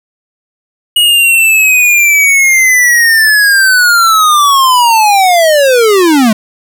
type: linear sweep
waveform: square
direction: down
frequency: 2903 to 206 Hz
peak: -5 dBFS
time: 0.96-6.33 s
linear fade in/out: 5 ms
effects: none